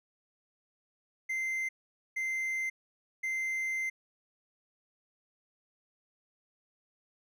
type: tone bursts at uneven times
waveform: triangle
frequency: 2080 Hz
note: C7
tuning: 11 cents flat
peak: -29 dBFS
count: 3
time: 1.29-1.69 / 2.16-2.7 / 3.23-3.9 s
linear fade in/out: 10 ms
effects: none